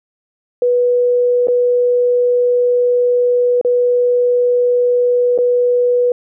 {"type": "tone with dropouts", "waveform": "sine", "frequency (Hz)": 489.9, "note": "B4", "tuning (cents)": -14, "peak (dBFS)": -10, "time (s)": [0.62, 6.12], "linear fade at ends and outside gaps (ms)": 2, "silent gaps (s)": [[1.472, 1.483], [3.613, 3.648], [5.378, 5.386]], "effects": []}